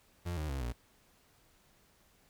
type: tone with pitch steps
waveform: 35% pulse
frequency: 87.31 / 76.89 / 67.72 / 59.63 Hz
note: F2 / D#2 / C#2 / A#1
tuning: 0 / -20 / -40 / +40 cents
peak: -33 dBFS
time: 0.25-0.73 s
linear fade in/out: 20 ms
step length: 120 ms
effects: pink hiss -67 dBFS RMS until 2.29 s